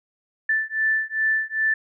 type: beating tone pair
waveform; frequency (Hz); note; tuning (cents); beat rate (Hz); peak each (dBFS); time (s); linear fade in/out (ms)
sine; 1760 / 1762.5; A6 / A6; 0 / +2; 2.5; -23 / -23; 0.49-1.74; 5
effects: none